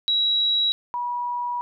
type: tone pair in turn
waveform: sine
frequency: 3878 / 969.5 Hz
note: B7 / B5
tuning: -32 / -32 cents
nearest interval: 2 octaves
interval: 2400 cents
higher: first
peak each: -18 / -24 dBFS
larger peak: first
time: 0.08-0.72 / 0.94-1.61 s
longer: second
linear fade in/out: 0 ms
effects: none